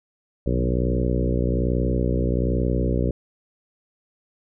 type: harmonic tone with a mistuned harmonic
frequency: 61.2 Hz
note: B1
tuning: 15 cents flat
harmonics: 1 / 2 / 3 / 4 / 5 / 6 / 7 / 8 / 9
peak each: -23 / -26 / -28 / -29 / -30 / -31 / -31 / -32 / -33 dBFS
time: 0.46-3.11 s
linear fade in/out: 5 ms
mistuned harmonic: 2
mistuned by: +44 cents
effects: none